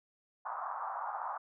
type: band-pass noise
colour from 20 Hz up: pink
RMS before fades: -39 dBFS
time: 0.45-1.38 s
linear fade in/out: 10 ms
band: 740 to 1300 Hz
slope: 48 dB/octave
effects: none